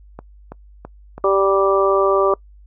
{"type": "click train", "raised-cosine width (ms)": 1, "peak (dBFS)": -18, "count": 4, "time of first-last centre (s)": [0.19, 1.18], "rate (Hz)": 3.03}
{"type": "harmonic tone", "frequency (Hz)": 195.3, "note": "G3", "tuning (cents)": -6, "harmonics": [2, 3, 4, 5, 6], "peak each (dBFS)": [-16, -18, -27, -25, -19], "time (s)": [1.24, 2.34], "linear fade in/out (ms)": 2}
{"effects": ["noise-tail reverb RT60 0.1 s tail -24 dB re dry", "added 50 Hz sine -42 dBFS peak until 2.66 s"]}